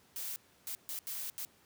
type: noise bursts at uneven times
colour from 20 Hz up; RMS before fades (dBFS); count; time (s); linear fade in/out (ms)
blue; -40; 5; 0.16-0.36 / 0.67-0.75 / 0.89-0.99 / 1.07-1.3 / 1.38-1.45; 0
effects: pink hiss -65 dBFS RMS until 1.65 s + high-pass 100 Hz 12 dB/octave